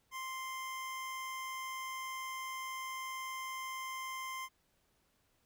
25% pulse tone, 1046.5 Hz, C6, in tune, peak -36 dBFS, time 0.11-4.49 s, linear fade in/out 50 ms, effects pink hiss -75 dBFS RMS until 5.45 s

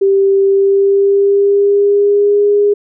sine tone with pitch glide, 391.9 to 410 Hz, G4 to G#4, 0 to -22 cents, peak -7 dBFS, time 0.01-2.74 s, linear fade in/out 10 ms, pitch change +78 cents, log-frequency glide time 0.46-2.43 s, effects none

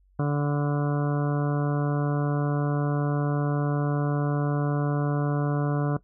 harmonic tone, 145.3 Hz, D3, 18 cents flat, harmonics 1 / 2 / 3 / 4 / 5 / 7 / 8 / 9 / 10, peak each -23 / -29 / -33 / -35 / -37 / -40 / -41 / -42 / -43 dBFS, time 0.19-5.97 s, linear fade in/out 5 ms, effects noise-tail reverb RT60 0.1 s tail -17 dB re dry + added 47 Hz sine -58 dBFS peak until 6.03 s

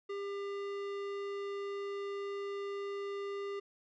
sine tone with tanh clipping, 400.1 Hz, G4, 35 cents sharp, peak -39 dBFS, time 0.09-3.6 s, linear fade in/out 10 ms, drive 17 dB, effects none

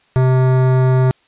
sine tone with hard clipping, 129.2 Hz, C3, 21 cents flat, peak -12 dBFS, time 0.16-1.11 s, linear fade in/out 0 ms, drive 17 dB, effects white hiss -56 dBFS RMS until 1.27 s + resampled to 8000 Hz

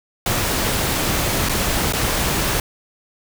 pink noise with dropouts, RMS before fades -20 dBFS, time 0.26-2.6 s, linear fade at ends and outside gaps 2 ms, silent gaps 1.488-1.494 / 1.925-1.934 s, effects none

